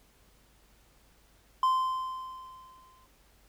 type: tone with exponential decay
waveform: triangle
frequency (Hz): 1037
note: C6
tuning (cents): -16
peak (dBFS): -19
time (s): 1.63-3.06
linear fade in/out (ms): 2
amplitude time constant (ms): 310
effects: added 50 Hz sine -64 dBFS peak until 3.48 s + pink hiss -64 dBFS RMS until 3.48 s